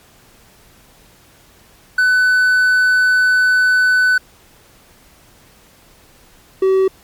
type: tone pair in turn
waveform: triangle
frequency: 1500 / 381.4 Hz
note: F#6 / G4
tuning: +23 / -47 cents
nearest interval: 2 octaves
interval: 2370 cents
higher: first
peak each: -8 dBFS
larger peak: neither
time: 1.98-4.18 / 6.62-6.88 s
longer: first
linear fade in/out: 5 ms
effects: pink hiss -48 dBFS RMS until 7.03 s + MP3 96 kbps